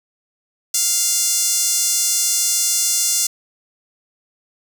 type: tone with high-pass filter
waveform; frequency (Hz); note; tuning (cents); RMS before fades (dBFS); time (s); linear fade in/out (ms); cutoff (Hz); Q
sawtooth; 698.5; F5; 0; -18; 0.74-3.27; 5; 6600; 2.1
effects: none